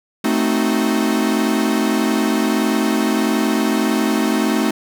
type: chord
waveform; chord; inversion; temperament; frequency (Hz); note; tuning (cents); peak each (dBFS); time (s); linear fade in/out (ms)
45% pulse; A diminished seventh; none; equal with one note detuned; 220 / 261.6 / 311.1 / 372.1; A3 / C4 / Eb4 / Gb4; 0 / 0 / 0 / +10; -19 / -21 / -21 / -24; 0.24-4.71; 5
effects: none